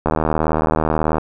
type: click train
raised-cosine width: 1 ms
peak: -3 dBFS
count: 89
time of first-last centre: 0.06-1.182 s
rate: 78.4 Hz
effects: none